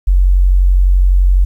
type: tone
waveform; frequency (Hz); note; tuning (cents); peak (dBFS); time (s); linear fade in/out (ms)
sine; 45.91; F#1; -13; -6; 0.07-1.45; 10
effects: 8-bit

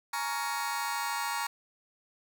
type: chord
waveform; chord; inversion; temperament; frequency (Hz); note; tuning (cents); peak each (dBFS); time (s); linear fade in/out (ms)
sawtooth; Bb minor seventh; third; just; 839.1 / 932.3 / 1118.8 / 1398.5; Ab5 / Bb5 / Db6 / F6; +18 / 0 / +16 / +2; -34 / -30 / -33 / -35; 0.13-1.47; 5
effects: none

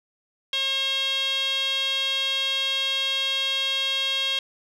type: tone with band-pass filter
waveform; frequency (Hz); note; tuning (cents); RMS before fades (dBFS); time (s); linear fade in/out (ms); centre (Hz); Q
sawtooth; 540; C#5; -45; -25; 0.53-4.39; 2; 3300; 7.4
effects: none

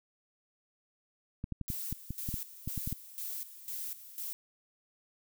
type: clicks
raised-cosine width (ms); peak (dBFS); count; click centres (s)
5; -24; 12; 1.441 / 1.523 / 1.613 / 1.702 / 1.926 / 2.106 / 2.289 / 2.341 / 2.676 / 2.777 / 2.875 / 2.926
type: noise with tremolo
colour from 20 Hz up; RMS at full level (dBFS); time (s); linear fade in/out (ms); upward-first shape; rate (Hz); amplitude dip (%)
violet; -39; 1.68-4.33; 0; square; 2; 75
effects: none

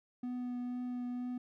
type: tone with vibrato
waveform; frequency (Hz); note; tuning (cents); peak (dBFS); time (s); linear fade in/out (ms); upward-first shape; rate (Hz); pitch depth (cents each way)
triangle; 246.9; B3; 0; -34; 0.23-1.38; 5; triangle; 2.1; 12
effects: none

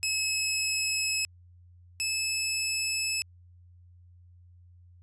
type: tone pair in turn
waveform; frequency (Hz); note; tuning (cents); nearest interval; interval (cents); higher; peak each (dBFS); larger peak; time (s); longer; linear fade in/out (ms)
15% pulse; 2582 / 2604; E7 / E7; -37 / -22; unison; 15; second; -19 / -20; first; 0.03-1.25 / 2-3.22; neither; 0
effects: added 88 Hz sine -52 dBFS peak until 5.02 s + resampled to 22050 Hz

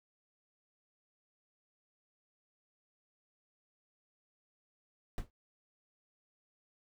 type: noise with exponential decay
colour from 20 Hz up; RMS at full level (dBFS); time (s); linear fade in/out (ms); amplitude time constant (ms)
brown; -32; 5.18-5.3; 0; 24
effects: noise-tail reverb RT60 0.1 s tail -22 dB re dry

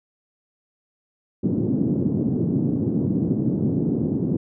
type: band-pass noise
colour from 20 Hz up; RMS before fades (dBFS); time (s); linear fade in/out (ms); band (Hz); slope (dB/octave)
white; -22; 1.43-4.37; 10; 120 to 300; 24
effects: none

